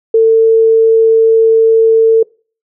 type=tone; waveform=sine; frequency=448.8 Hz; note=A4; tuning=34 cents sharp; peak=-4 dBFS; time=0.14-2.23 s; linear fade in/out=5 ms; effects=noise-tail reverb RT60 0.4 s tail -25 dB re dry